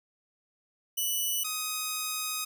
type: tone pair in turn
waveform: 5% pulse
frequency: 2968 / 1254.8 Hz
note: F#7 / D#6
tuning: +5 / +14 cents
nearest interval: octave + minor third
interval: 1491 cents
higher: first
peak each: -19 dBFS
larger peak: neither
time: 0.97-1.44 / 1.44-2.45 s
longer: second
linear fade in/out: 10 ms
effects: none